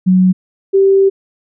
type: tone pair in turn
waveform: sine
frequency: 185 / 389.5 Hz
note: F#3 / G4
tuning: 0 / -11 cents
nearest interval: octave + minor second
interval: 1289 cents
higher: second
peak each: -6 dBFS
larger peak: neither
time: 0.06-0.33 / 0.73-1.1 s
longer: second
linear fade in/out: 20 ms
effects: none